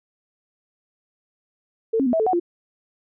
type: tone with pitch steps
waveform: sine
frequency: 448.9 / 270.5 / 245.4 / 650 / 438.7 / 741 / 346.5 Hz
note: A4 / C#4 / B3 / E5 / A4 / F#5 / F4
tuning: +35 / -42 / -11 / -24 / -5 / +2 / -14 cents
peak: -17 dBFS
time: 1.93-2.399 s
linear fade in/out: 10 ms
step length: 67 ms
effects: none